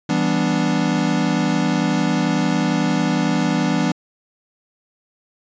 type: chord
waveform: square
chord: E minor seventh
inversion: none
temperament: equal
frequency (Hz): 164.81 / 196 / 246.9 / 293.7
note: E3 / G3 / B3 / D4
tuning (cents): 0 / 0 / 0 / 0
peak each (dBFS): -23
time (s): 0.09-3.92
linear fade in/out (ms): 5
effects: resampled to 16000 Hz